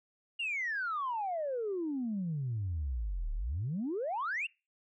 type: exponential two-way sweep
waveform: sine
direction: down then up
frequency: 2871 to 34.85 to 2871 Hz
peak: -31 dBFS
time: 0.39-4.47 s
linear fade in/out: 10 ms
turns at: 3.33 s
effects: noise-tail reverb RT60 0.3 s tail -26 dB re dry + tanh soft clip ceiling -28 dBFS